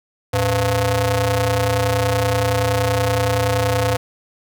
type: ring-modulated tone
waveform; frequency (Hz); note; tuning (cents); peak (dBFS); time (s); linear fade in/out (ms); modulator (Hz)
sawtooth; 195.8; G3; -2; -9; 0.33-3.97; 10; 309
effects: none